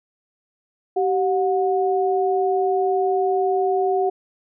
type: tone pair together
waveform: sine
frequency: 385.1 / 727 Hz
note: G4 / F#5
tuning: -31 / -31 cents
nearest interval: major seventh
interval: 1100 cents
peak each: -19 / -21 dBFS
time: 0.96-4.1 s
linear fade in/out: 10 ms
effects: none